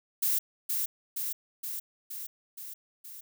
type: noise with echo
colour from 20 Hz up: violet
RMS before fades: -27 dBFS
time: 0.22-0.39 s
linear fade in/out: 10 ms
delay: 470 ms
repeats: 6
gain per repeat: -3 dB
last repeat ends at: 3.21 s
effects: none